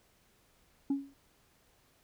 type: tone with exponential decay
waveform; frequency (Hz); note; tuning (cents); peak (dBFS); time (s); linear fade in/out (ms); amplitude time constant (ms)
sine; 277.2; C#4; 0; -23; 0.9-1.14; 5; 52
effects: tanh soft clip ceiling -25 dBFS + pink hiss -68 dBFS RMS until 2.03 s